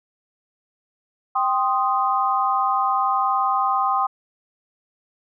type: chord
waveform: sine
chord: C minor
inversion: second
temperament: equal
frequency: 784 / 1046.5 / 1244.5 Hz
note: G5 / C6 / Eb6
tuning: 0 / 0 / 0 cents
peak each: -22 dBFS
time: 1.35-4.07 s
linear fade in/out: 10 ms
effects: none

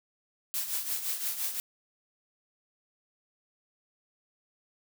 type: noise with tremolo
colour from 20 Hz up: blue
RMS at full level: -30 dBFS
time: 0.54-1.6 s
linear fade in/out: 0 ms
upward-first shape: triangle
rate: 5.8 Hz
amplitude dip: 70%
effects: none

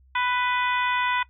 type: harmonic tone with a mistuned harmonic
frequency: 495.5 Hz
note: B4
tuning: 6 cents sharp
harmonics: 2 / 3 / 4 / 5 / 6 / 7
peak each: -25 / -28 / -29 / -31 / -38 / -35 dBFS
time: 0.15-1.23 s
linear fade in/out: 5 ms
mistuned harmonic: 6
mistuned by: +38 cents
effects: noise-tail reverb RT60 0.1 s tail -19 dB re dry + added 65 Hz sine -53 dBFS peak until 1.29 s

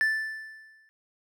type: tone with exponential decay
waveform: triangle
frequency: 1760 Hz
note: A6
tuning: in tune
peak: -18 dBFS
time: 0.01-0.89 s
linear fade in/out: 0 ms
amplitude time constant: 190 ms
effects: none

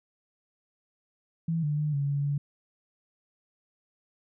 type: tone with pitch steps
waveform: sine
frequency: 164.6 / 148.2 / 150.5 / 141.1 / 142.1 / 143.2 Hz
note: E3 / D3 / D3 / C#3 / C#3 / D3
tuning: -2 / +16 / +43 / +31 / +43 / -43 cents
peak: -25 dBFS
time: 1.48-2.38 s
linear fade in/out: 5 ms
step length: 150 ms
effects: none

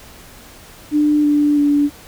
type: tone with pitch steps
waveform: sine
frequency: 298 / 293.7 / 289.5 Hz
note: D4 / D4 / D4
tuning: +25 / 0 / -25 cents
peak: -11 dBFS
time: 0.91-1.9 s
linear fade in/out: 50 ms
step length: 330 ms
effects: pink hiss -41 dBFS RMS until 2.07 s

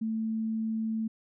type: tone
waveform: sine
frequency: 221.7 Hz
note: A3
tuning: 13 cents sharp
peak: -28 dBFS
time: 0.01-1.08 s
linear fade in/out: 10 ms
effects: none

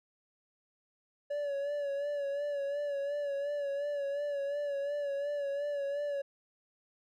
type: tone with vibrato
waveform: triangle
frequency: 570 Hz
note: C#5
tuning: 48 cents sharp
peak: -30 dBFS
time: 1.3-6.22 s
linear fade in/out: 10 ms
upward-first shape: sine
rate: 2.8 Hz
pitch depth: 45 cents each way
effects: none

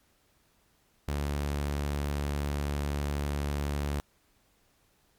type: tone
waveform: sawtooth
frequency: 72.1 Hz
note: D2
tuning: 31 cents flat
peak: -25 dBFS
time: 1.08-4 s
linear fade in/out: 0 ms
effects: pink hiss -68 dBFS RMS until 5.18 s + MP3 96 kbps

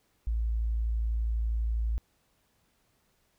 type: tone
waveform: sine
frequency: 56.1 Hz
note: A1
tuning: 34 cents sharp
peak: -26 dBFS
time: 0.27-1.98 s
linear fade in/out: 0 ms
effects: pink hiss -71 dBFS RMS until 3.38 s

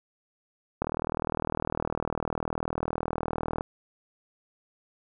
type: click train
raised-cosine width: 1 ms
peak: -14 dBFS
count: 112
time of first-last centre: 0.82-3.609 s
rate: 39.8 Hz
effects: none

